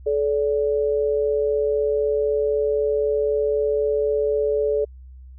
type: tone pair together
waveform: sine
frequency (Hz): 432.1 / 576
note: A4 / D5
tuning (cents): -31 / -34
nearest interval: perfect fourth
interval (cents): 497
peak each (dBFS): -19 / -24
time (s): 0.06-4.85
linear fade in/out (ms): 10
effects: added 64 Hz sine -39 dBFS peak until 5.38 s